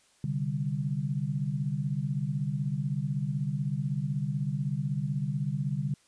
sine chord, C suspended second, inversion none, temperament equal, 130.81 / 146.83 / 196 Hz, C3 / D3 / G3, 0 / 0 / 0 cents, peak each -33 / -30 / -35 dBFS, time 0.24-5.94 s, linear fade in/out 2 ms, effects white hiss -64 dBFS RMS until 6.07 s + resampled to 22050 Hz

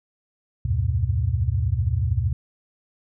sine tone cluster, 71.9 / 87.5 / 100.5 / 120.8 Hz, D2 / F2 / G2 / B2, -36 / +4 / +44 / -38 cents, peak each -25 dBFS, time 0.65-2.33 s, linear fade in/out 5 ms, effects none

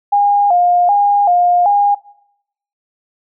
sine tone with vibrato, 759 Hz, F#5, 44 cents sharp, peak -8 dBFS, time 0.12-1.95 s, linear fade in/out 10 ms, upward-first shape square, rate 1.3 Hz, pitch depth 120 cents each way, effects noise-tail reverb RT60 0.8 s tail -21 dB re dry

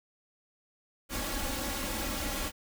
pink noise with comb filter, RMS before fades -34 dBFS, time 1.09-2.52 s, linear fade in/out 50 ms, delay 3.6 ms, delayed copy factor +0.8, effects none

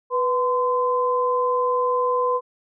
sine tone pair together, 494 / 1027 Hz, B4 / C6, 0 / -33 cents, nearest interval octave + minor second, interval 1267 cents, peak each -21 dBFS, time 0.1-2.41 s, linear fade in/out 50 ms, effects none

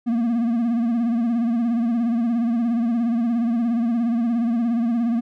triangle tone with vibrato, 233.7 Hz, A#3, 5 cents sharp, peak -16 dBFS, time 0.06-5.21 s, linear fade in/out 20 ms, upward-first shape sine, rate 17 Hz, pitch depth 70 cents each way, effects none

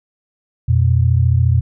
sine tone pair together, 87.34 / 121.6 Hz, F2 / B2, +1 / -26 cents, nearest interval tritone, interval 573 cents, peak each -13 dBFS, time 0.68-1.61 s, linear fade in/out 10 ms, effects none

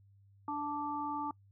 harmonic tone, 293 Hz, D4, 4 cents flat, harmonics 1 / 3 / 4, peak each -40 / -37 / -40 dBFS, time 0.48-1.31 s, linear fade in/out 2 ms, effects noise-tail reverb RT60 0.1 s tail -24 dB re dry + added 99 Hz sine -60 dBFS peak until 1.51 s

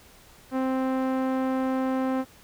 sawtooth tone with low-pass filter, 261.6 Hz, C4, in tune, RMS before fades -26 dBFS, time 0.51-2.25 s, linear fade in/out 50 ms, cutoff 1300 Hz, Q 0.76, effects pink hiss -53 dBFS RMS until 2.43 s

